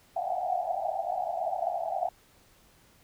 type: band-pass noise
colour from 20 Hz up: white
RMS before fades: -31 dBFS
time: 0.16-2.09 s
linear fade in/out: 5 ms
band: 650 to 780 Hz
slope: 96 dB/octave
effects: pink hiss -61 dBFS RMS until 3.03 s